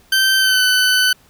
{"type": "tone with pitch glide", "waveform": "20% pulse", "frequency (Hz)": [1550, 1506.7], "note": ["G6", "F#6"], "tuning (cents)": [-20, 31], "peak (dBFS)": -7, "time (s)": [0.12, 1.13], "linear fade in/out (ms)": 5, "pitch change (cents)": -49, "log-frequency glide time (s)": [0.38, 0.63], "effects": ["pink hiss -52 dBFS RMS until 1.29 s"]}